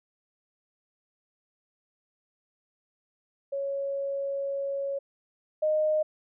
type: tone pair in turn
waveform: sine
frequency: 554.4 / 616.4 Hz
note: C#5 / D#5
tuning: 0 / -16 cents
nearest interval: major second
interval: 184 cents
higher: second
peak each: -28 / -22 dBFS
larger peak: second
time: 3.52-4.99 / 5.62-6.03 s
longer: first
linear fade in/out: 10 ms
effects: none